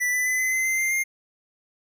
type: tone with pitch steps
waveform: square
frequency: 1975.5 / 1995 / 2015 / 2035 / 2055 / 2075 / 2095 / 2116 Hz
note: B6 / B6 / B6 / C7 / C7 / C7 / C7 / C7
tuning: 0 / +17 / +34 / -49 / -32 / -15 / +2 / +19 cents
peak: -22 dBFS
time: 0-1.04 s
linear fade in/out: 20 ms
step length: 130 ms
effects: none